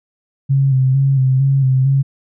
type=tone with vibrato; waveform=sine; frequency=133.8 Hz; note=C3; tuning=39 cents sharp; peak=-10 dBFS; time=0.49-2.03 s; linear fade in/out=20 ms; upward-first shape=square; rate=2.2 Hz; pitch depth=38 cents each way; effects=none